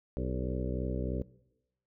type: harmonic tone with a mistuned harmonic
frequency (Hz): 63.2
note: B1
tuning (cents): +41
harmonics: 1 / 2 / 3 / 4 / 5 / 6 / 7 / 8 / 9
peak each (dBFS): -35 / -38 / -40 / -41 / -42 / -43 / -43 / -44 / -45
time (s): 0.17-1.22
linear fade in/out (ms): 0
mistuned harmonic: 6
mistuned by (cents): +57
effects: noise-tail reverb RT60 0.9 s tail -20 dB re dry